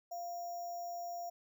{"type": "tone with sample-and-hold", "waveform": "sine", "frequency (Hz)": 696, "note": "F5", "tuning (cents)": -6, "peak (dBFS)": -39, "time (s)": [0.11, 1.3], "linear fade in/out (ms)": 10, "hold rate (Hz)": 6300, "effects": []}